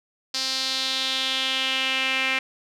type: tone with band-pass filter sweep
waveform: sawtooth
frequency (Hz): 263.4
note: C4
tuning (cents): +12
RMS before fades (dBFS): -25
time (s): 0.34-2.39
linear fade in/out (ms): 5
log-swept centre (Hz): 4700 to 2400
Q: 3.6
effects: none